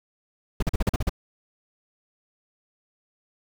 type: noise bursts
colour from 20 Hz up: brown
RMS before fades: -21 dBFS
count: 8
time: 0.6-1.095 s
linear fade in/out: 5 ms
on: 26 ms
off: 41 ms
effects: none